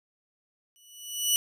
15% pulse tone with exponential growth, 2952 Hz, F#7, 5 cents flat, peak -12 dBFS, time 0.76-1.36 s, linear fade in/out 0 ms, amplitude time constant 130 ms, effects none

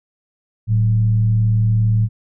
sine tone with frequency modulation, 110 Hz, A2, in tune, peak -12 dBFS, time 0.67-2.09 s, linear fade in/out 50 ms, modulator 77.5 Hz, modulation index 0.35, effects none

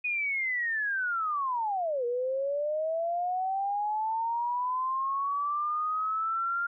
sine linear two-way sweep, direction down then up, 2489 to 473.3 to 1403 Hz, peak -27 dBFS, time 0.04-6.67 s, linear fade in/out 10 ms, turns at 2.05 s, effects none

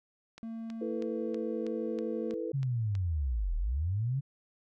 click train, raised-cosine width 0.2 ms, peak -30 dBFS, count 9, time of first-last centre 0.38-2.952 s, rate 3.11 Hz
triangle tone with pitch glide, 226.5 to 224.7 Hz, A#3 to A3, -50 to +37 cents, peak -35 dBFS, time 0.43-2.34 s, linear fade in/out 0 ms, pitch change -13 cents, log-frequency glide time 1.05-1.36 s
sine chord, E suspended fourth, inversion none, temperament equal with one note detuned, 329.6 / 442.3 / 493.9 Hz, E4 / A4 / B4, 0 / +9 / 0 cents, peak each -37 dBFS, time 0.81-2.52 s, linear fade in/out 5 ms
sine linear two-way sweep, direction down then up, 142 to 36.71 to 142 Hz, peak -28 dBFS, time 2.53-4.21 s, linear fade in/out 20 ms, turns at 3.56 s
effects none

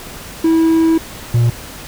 triangle tone pair in turn, 325.5 / 118.52 Hz, E4 / A#2, -22 / +29 cents, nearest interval octave + perfect fourth, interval 1749 cents, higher first, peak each -7 / -7 dBFS, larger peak neither, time 0.44-0.98 / 1.34-1.5 s, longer first, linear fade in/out 5 ms, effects pink hiss -32 dBFS RMS until 1.87 s

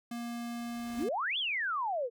square tone, 236.4 Hz, A#3, 24 cents sharp, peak -37 dBFS, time 0.11-1.09 s, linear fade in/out 5 ms
pink noise with exponential growth, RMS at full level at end -48 dBFS, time 0.16-1.04 s, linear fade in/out 5 ms, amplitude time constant 190 ms
sine exponential two-way sweep, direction up then down, 212.7 to 3520 to 451.2 Hz, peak -30 dBFS, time 0.96-2.1 s, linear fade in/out 50 ms, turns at 1.38 s
effects none

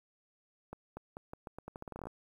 accelerating click train, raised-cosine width 1 ms, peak -29 dBFS, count 17, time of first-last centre 0.73-2.07 s, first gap 240 ms, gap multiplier 0.83, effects 10-bit

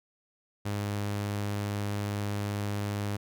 sawtooth tone, 102.4 Hz, G#2, 24 cents flat, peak -26 dBFS, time 0.65-3.17 s, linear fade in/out 10 ms, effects none

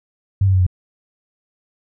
sine tone with pitch steps, 98 / 95.49 / 93.04 / 90.65 Hz, G2 / G2 / F#2 / F#2, 0 / -45 / +10 / -35 cents, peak -11 dBFS, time 0.41-0.666 s, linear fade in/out 5 ms, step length 64 ms, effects none

